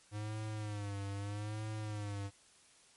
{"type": "tone with vibrato", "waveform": "square", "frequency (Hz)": 103.83, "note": "G#2", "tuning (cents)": 0, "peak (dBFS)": -39, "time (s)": [0.11, 2.31], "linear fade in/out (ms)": 50, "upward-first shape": "sine", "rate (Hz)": 0.79, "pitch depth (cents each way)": 76, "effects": ["white hiss -64 dBFS RMS until 2.96 s", "MP3 48 kbps"]}